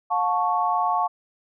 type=chord; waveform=sine; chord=F augmented; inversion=none; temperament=equal with one note detuned; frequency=715.6 / 880 / 1108.7 Hz; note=F5 / A5 / C#6; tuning=+42 / 0 / 0 cents; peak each=-24 dBFS; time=0.1-1.08 s; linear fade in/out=20 ms; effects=none